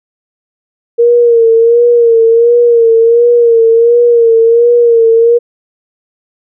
sine tone with vibrato, 466.2 Hz, A#4, in tune, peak -3 dBFS, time 0.98-5.39 s, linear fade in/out 20 ms, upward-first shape sine, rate 1.4 Hz, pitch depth 49 cents each way, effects none

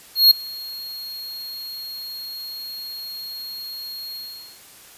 square tone with ADSR envelope, 4281 Hz, C8, 39 cents sharp, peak -7 dBFS, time 0.15-4.61 s, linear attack 160 ms, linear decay 5 ms, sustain -24 dB, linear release 450 ms, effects white hiss -46 dBFS RMS until 4.97 s + resampled to 32000 Hz

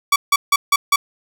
sawtooth tone bursts, 1139 Hz, C#6, 47 cents sharp, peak -7 dBFS, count 5, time 0.12-0.96 s, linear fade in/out 5 ms, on 40 ms, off 160 ms, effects none

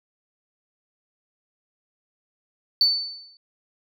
sine tone with exponential decay, 4510 Hz, C#8, 29 cents sharp, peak -12 dBFS, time 2.81-3.37 s, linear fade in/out 1 ms, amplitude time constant 120 ms, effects tanh soft clip ceiling -9 dBFS

